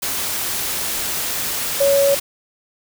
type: tone in noise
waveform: sine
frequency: 558 Hz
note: C#5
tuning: 11 cents sharp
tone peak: -12 dBFS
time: 1.8-2.15 s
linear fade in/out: 10 ms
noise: white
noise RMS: -23 dBFS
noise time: 0.02-2.2 s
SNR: +8 dB
effects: none